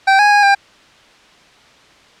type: tone with pitch steps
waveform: 25% pulse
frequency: 777 / 827 / 822 / 797 Hz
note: G5 / G#5 / G#5 / G5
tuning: -16 / -8 / -18 / +28 cents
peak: -4 dBFS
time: 0.07-0.55 s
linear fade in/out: 10 ms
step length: 120 ms
effects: white hiss -46 dBFS RMS until 2.2 s + low-pass 4000 Hz 12 dB/octave